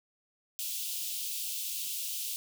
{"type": "high-pass noise", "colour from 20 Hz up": "white", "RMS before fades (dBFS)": -36, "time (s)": [0.59, 2.36], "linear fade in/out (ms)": 0, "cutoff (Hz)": 2700, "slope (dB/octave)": 48, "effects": []}